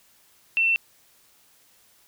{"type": "tone", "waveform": "sine", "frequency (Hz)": 2692, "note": "E7", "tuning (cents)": 36, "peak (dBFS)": -18, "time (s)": [0.57, 0.76], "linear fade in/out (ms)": 0, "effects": ["white hiss -59 dBFS RMS until 2.07 s"]}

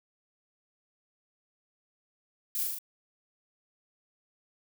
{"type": "noise with echo", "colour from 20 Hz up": "violet", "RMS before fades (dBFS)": -32, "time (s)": [2.55, 2.63], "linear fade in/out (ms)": 0, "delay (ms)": 39, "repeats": 4, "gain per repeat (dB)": -2, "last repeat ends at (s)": 2.786, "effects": []}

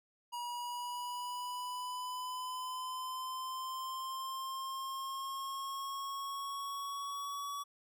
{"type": "linear sweep", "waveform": "square", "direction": "up", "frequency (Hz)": [959, 1136], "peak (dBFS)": -39, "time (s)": [0.32, 7.64], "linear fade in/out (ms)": 20, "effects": []}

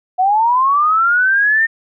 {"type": "linear sweep", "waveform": "sine", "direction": "up", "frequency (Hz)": [722, 1831], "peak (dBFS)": -10, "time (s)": [0.18, 1.67], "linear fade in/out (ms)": 20, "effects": []}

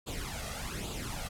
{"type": "noise with flanger", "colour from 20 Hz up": "pink", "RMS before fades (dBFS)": -38, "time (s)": [0.06, 1.29], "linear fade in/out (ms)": 20, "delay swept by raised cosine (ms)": [0.26, 1.56], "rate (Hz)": 1.2, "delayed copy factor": 0.7, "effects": ["low-pass 12000 Hz 12 dB/octave"]}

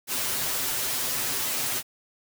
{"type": "noise with comb filter", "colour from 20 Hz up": "white", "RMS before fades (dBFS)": -28, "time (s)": [0.07, 1.83], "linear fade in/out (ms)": 50, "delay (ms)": 7.9, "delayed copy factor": 0.9, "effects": []}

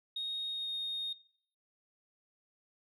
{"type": "tone with pitch glide", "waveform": "sine", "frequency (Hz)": [3729, 3705], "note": ["A#7", "A#7"], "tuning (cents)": [0, -11], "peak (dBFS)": -33, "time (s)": [0.16, 1.13], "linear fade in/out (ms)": 5, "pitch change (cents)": -11, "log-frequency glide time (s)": [0.49, 0.7], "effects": ["noise-tail reverb RT60 0.6 s tail -19 dB re dry", "tanh soft clip ceiling -31 dBFS"]}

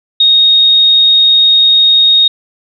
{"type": "tone", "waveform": "sine", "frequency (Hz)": 3729, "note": "A#7", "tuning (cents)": 0, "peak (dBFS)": -4, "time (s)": [0.2, 2.28], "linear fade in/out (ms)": 5, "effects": []}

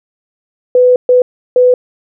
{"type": "tone bursts at uneven times", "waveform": "sine", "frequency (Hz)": 499, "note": "B4", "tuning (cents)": 18, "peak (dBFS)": -4, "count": 3, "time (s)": [[0.75, 0.96], [1.09, 1.22], [1.56, 1.74]], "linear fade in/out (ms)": 2, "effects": []}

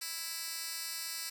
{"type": "tone with high-pass filter", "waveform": "10% pulse", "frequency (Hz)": 329.6, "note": "E4", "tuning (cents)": 0, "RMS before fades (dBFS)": -40, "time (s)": [0.01, 1.3], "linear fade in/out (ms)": 10, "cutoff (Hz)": 4300, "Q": 0.73, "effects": []}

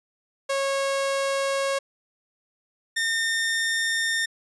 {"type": "tone pair in turn", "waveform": "sawtooth", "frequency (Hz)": [548, 1818.9], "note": ["C#5", "A#6"], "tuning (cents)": [-20, -43], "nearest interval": "octave + major sixth", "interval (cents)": 2077, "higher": "second", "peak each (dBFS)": -19, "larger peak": "neither", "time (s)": [[0.49, 1.79], [2.96, 4.26]], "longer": "neither", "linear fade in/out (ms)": 10, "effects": ["resampled to 24000 Hz"]}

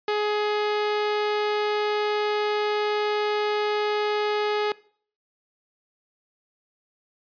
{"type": "tone", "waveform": "sawtooth", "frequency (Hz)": 419.5, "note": "G#4", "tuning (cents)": 17, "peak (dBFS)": -18, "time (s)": [0.08, 4.72], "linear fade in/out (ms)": 2, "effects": ["noise-tail reverb RT60 0.5 s tail -21 dB re dry", "resampled to 11025 Hz"]}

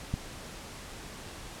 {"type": "click", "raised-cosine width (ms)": 5, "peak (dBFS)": -17, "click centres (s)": 0.14, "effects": ["pink hiss -44 dBFS RMS until 1.6 s", "low-pass 10000 Hz 12 dB/octave"]}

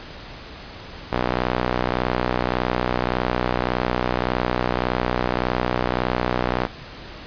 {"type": "tone with band-pass filter", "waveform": "sawtooth", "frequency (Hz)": 61.74, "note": "B1", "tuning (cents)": 0, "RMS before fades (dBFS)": -23, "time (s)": [1.12, 6.67], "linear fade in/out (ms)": 10, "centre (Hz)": 910, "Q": 0.63, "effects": ["pink hiss -38 dBFS RMS until 7.26 s", "resampled to 11025 Hz"]}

